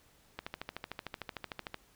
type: click train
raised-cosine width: 0.3 ms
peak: -22 dBFS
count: 19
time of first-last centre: 0.39-1.743 s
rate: 13.3 Hz
effects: pink hiss -65 dBFS RMS until 1.95 s